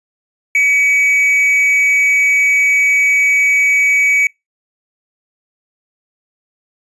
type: tone with amplitude modulation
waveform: triangle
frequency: 2265 Hz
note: C#7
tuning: 37 cents sharp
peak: -6 dBFS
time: 0.55-4.27 s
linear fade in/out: 2 ms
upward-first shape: sine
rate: 294 Hz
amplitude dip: 35%
effects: noise-tail reverb RT60 0.2 s tail -25 dB re dry + resampled to 24000 Hz